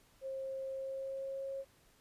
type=tone with pitch glide; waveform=sine; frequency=534 to 542.4 Hz; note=C5 to C#5; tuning=+35 to -38 cents; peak=-38 dBFS; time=0.21-1.65 s; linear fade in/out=50 ms; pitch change=+27 cents; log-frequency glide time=0.72-1.46 s; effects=pink hiss -67 dBFS RMS until 2 s + resampled to 32000 Hz